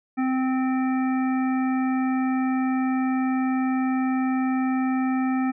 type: harmonic tone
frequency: 260 Hz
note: C4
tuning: 11 cents flat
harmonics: 1 / 3 / 5 / 7 / 9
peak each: -21 / -31 / -35 / -38 / -40 dBFS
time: 0.17-5.52 s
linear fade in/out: 20 ms
effects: none